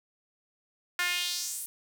sawtooth tone with high-pass filter sweep, 354.5 Hz, F4, 26 cents sharp, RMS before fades -32 dBFS, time 0.99-1.66 s, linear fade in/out 2 ms, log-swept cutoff 1600 to 11000 Hz, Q 2.3, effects none

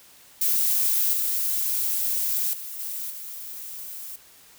violet noise with level steps, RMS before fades -22 / -25 / -36 / -32 / -37 dBFS, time 0.41-4.16 s, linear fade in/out 5 ms, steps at 1.13 / 2.53 / 2.79 / 3.1 s, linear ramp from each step 5 ms, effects white hiss -52 dBFS RMS until 4.58 s

